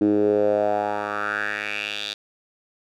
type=tone with band-pass filter sweep; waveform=10% pulse; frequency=103.83 Hz; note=G#2; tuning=in tune; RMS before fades=-23 dBFS; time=0.01-2.14 s; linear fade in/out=5 ms; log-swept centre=300 to 3900 Hz; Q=4.1; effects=none